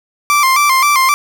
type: tone with vibrato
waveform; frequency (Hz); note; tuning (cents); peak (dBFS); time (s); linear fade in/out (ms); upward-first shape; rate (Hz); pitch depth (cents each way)
30% pulse; 1108.7; C#6; 0; -6; 0.3-1.14; 0; square; 3.8; 91
effects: none